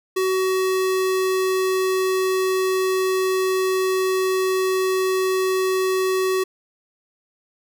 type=tone; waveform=square; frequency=376 Hz; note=F#4; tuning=28 cents sharp; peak=-19 dBFS; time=0.16-6.44 s; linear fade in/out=10 ms; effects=none